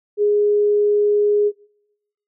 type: tone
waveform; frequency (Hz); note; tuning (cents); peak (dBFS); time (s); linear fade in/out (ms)
sine; 414.4; G#4; -4; -13; 0.17-1.52; 50
effects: noise-tail reverb RT60 0.9 s tail -25 dB re dry